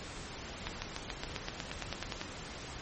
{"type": "accelerating click train", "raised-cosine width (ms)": 0.2, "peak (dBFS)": -18, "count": 14, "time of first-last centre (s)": [0.67, 2.214], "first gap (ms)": 150, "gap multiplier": 0.96, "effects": ["pink hiss -44 dBFS RMS until 2.81 s", "MP3 32 kbps"]}